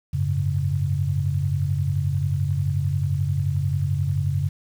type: chord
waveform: sine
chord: F# suspended second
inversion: none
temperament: equal with one note detuned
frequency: 92.5 / 103.83 / 139.8 Hz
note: F#2 / G#2 / C#3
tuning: 0 / 0 / +15 cents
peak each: -24 / -28 / -23 dBFS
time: 0.13-4.49 s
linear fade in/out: 10 ms
effects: 8-bit